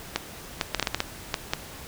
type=clicks; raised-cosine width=0.2 ms; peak=-6 dBFS; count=10; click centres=0.16 / 0.612 / 0.747 / 0.797 / 0.827 / 0.872 / 0.946 / 1.004 / 1.342 / 1.535 s; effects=pink hiss -42 dBFS RMS until 1.87 s